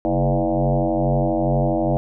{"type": "tone with frequency modulation", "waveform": "sine", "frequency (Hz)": 231.9, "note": "A#3", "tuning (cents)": -9, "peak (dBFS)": -16, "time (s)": [0.05, 1.97], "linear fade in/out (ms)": 0, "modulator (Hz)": 92.3, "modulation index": 5.4, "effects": []}